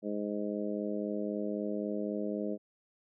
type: harmonic tone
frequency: 103.83 Hz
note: G#2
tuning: in tune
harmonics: 2 / 3 / 4 / 5 / 6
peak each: -36 / -38 / -39 / -40 / -41 dBFS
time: 0.02-2.58 s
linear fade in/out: 50 ms
effects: none